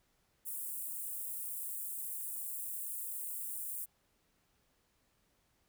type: high-pass noise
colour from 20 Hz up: white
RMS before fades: -41 dBFS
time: 0.45-3.86 s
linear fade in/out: 20 ms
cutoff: 8300 Hz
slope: 48 dB/octave
effects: pink hiss -75 dBFS RMS until 5.68 s